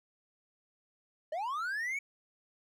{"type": "linear sweep", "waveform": "triangle", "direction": "up", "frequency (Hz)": [587.3, 2278], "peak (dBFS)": -31, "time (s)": [1.32, 1.99], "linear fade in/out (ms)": 5, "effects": []}